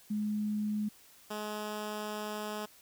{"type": "tone pair in turn", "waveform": ["sine", "10% pulse"], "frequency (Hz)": [210.6, 211.4], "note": ["G#3", "G#3"], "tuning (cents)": [24, 31], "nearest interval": "unison", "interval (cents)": 7, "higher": "second", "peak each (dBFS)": [-30, -28], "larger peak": "second", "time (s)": [[0.1, 0.89], [1.3, 2.66]], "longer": "second", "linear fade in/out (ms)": 10, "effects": ["white hiss -59 dBFS RMS until 2.81 s"]}